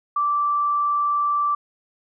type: tone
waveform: sine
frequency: 1168 Hz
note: D6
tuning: 10 cents flat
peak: -18 dBFS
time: 0.16-1.55 s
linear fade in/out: 5 ms
effects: none